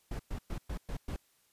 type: noise bursts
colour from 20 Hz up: brown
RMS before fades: -37 dBFS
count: 6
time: 0.11-1.164 s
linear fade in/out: 5 ms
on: 84 ms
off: 110 ms
effects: white hiss -70 dBFS RMS until 1.52 s + resampled to 32000 Hz